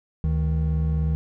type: tone pair together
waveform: triangle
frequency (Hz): 73.42 / 157.11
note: D2 / D#3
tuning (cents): 0 / +17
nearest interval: octave + minor second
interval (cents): 1317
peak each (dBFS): -20 / -22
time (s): 0.24-1.15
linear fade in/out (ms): 0
effects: none